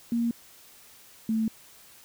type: tone pair in turn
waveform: sine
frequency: 234.1 / 221.6 Hz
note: A#3 / A3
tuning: +8 / +13 cents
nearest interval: minor second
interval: 95 cents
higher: first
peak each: -23 dBFS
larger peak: neither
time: 0.12-0.31 / 1.29-1.48 s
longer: neither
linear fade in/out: 2 ms
effects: white hiss -53 dBFS RMS until 2.04 s